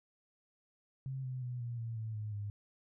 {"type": "tone with pitch steps", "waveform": "sine", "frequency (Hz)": [133.1, 128.27, 123.61, 119.13, 114.8, 110.64, 106.62, 102.75], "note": ["C3", "C3", "B2", "A#2", "A#2", "A2", "G#2", "G#2"], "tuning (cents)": [30, -34, 2, 38, -26, 10, 46, -18], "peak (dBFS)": -37, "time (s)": [1.06, 2.5], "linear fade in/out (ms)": 0, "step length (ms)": 180, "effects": []}